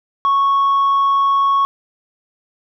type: tone with tanh clipping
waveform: triangle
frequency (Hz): 1106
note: C#6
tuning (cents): -4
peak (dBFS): -12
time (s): 0.25-1.65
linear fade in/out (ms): 0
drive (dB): 6
effects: none